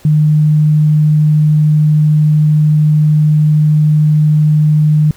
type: tone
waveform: sine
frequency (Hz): 152.2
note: D#3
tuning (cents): -38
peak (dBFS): -6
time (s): 0.05-5.11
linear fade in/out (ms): 2
effects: pink hiss -43 dBFS RMS until 5.16 s